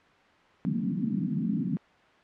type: band-pass noise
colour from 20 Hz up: pink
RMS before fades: -29 dBFS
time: 0.65-1.77 s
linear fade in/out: 0 ms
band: 160 to 260 Hz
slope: 48 dB/octave
effects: white hiss -58 dBFS RMS until 2.23 s + low-pass 2000 Hz 12 dB/octave